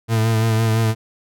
40% pulse tone with vibrato, 111.8 Hz, A2, 28 cents sharp, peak -14 dBFS, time 0.08-0.95 s, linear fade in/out 50 ms, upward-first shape sine, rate 5.9 Hz, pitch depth 33 cents each way, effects none

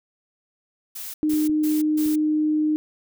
blue noise bursts, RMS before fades -34 dBFS, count 4, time 0.95-2.16 s, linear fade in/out 10 ms, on 190 ms, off 150 ms
sine tone, 306.1 Hz, D#4, 28 cents flat, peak -18 dBFS, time 1.23-2.76 s, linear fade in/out 0 ms
clicks, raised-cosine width 3 ms, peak -28 dBFS, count 3, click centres 1.336 / 1.496 / 2.062 s
effects none

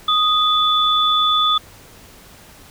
sine tone pair together, 1244.5 / 3471 Hz, D#6 / A7, 0 / -24 cents, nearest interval octave + tritone, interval 1776 cents, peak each -16 dBFS, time 0.08-1.58 s, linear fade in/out 5 ms, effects pink hiss -44 dBFS RMS until 2.7 s

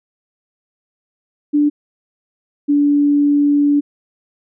sine tone pair in turn, 293.7 / 289 Hz, D4 / D4, 0 / -28 cents, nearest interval unison, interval 28 cents, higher first, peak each -10 dBFS, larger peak neither, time 1.53-1.7 / 2.68-3.81 s, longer second, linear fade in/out 20 ms, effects none

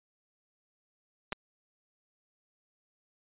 clicks, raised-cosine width 0.3 ms, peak -18 dBFS, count 2, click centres 1.323 / 1.328 s, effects resampled to 8000 Hz

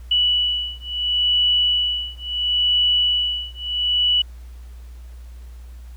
sine beating tone pair, 2952 / 2952.73 Hz, F#7 / F#7, -5 / -4 cents, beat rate 0.73 Hz, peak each -20 dBFS, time 0.11-4.22 s, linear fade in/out 5 ms, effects added 60 Hz sine -35 dBFS peak until 5.96 s + pink hiss -55 dBFS RMS until 5.96 s

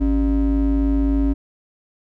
triangle ring-modulated tone, 164.81 Hz, E3, in tune, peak -10 dBFS, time 0-1.34 s, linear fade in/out 20 ms, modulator 113 Hz, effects none

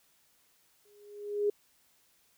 sine tone with exponential growth, 412.3 Hz, G#4, 13 cents flat, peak -23 dBFS, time 0.85-1.5 s, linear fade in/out 5 ms, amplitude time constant 140 ms, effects white hiss -68 dBFS RMS until 2.37 s

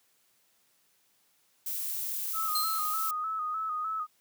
violet noise, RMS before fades -34 dBFS, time 1.66-3.11 s, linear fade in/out 5 ms
sine tone with vibrato, 1271 Hz, D#6, 36 cents sharp, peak -30 dBFS, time 2.33-4.07 s, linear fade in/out 50 ms, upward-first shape square, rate 3.3 Hz, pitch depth 41 cents each way
sawtooth tone with exponential decay, 4150 Hz, C8, 15 cents flat, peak -24 dBFS, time 2.55-3.06 s, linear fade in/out 5 ms, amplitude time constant 110 ms
effects white hiss -69 dBFS RMS until 4.2 s + high-pass 100 Hz 12 dB/octave

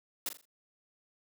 white noise with echo, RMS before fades -34 dBFS, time 0.26-0.29 s, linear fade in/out 2 ms, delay 41 ms, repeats 4, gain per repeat -9 dB, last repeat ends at 0.454 s, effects high-pass 200 Hz 12 dB/octave

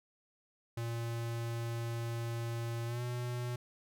square tone with pitch glide, 116.54 to 122.33 Hz, A#2 to B2, 0 to -16 cents, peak -36 dBFS, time 0.77-3.56 s, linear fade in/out 5 ms, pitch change +84 cents, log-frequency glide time 2.86-3.02 s, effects none

